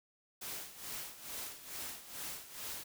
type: noise with tremolo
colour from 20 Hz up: white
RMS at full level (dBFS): -42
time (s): 0.41-2.84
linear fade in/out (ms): 10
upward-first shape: sine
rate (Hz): 2.3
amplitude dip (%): 75
effects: none